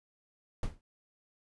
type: noise with exponential decay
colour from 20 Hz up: brown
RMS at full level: -28 dBFS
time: 0.63-0.81 s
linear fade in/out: 2 ms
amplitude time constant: 37 ms
effects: resampled to 24000 Hz